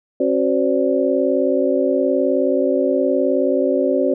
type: tone cluster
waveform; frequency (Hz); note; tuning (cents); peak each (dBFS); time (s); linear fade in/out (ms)
sine; 270 / 371.1 / 519 / 578; C#4 / F#4 / C5 / D5; -45 / +5 / -14 / -28; -20; 0.2-4.14; 5
effects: none